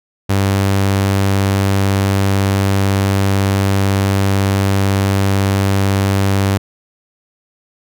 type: tone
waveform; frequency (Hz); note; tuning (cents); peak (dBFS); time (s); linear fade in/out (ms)
sawtooth; 98; G2; 0; -8; 0.29-6.58; 10
effects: none